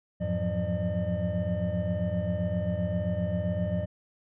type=tone cluster; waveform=triangle; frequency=87.7 / 105.8 / 173.8 / 181.4 / 603 Hz; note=F2 / G#2 / F3 / F#3 / D5; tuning=+8 / +33 / -8 / -34 / +46 cents; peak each=-31 dBFS; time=0.2-3.86 s; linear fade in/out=20 ms; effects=resampled to 8000 Hz